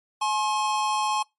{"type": "tone pair together", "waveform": "square", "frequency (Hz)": [848.5, 1069], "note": ["G#5", "C6"], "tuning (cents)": [37, 37], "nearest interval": "major third", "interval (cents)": 400, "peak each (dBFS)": -26, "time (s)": [0.21, 1.23], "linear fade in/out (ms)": 10, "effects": ["noise-tail reverb RT60 0.2 s tail -25 dB re dry", "MP3 48 kbps"]}